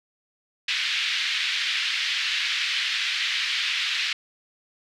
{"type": "band-pass noise", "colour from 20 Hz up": "white", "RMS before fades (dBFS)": -26, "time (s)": [0.68, 4.13], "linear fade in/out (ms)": 5, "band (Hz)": [1800, 3900], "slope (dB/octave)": 24, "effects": []}